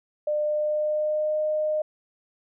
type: tone with pitch glide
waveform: sine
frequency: 600 to 613.3 Hz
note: D5 to D#5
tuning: +37 to -25 cents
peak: -22 dBFS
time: 0.27-1.82 s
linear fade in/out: 5 ms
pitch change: +38 cents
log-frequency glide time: 0.37-1.4 s
effects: none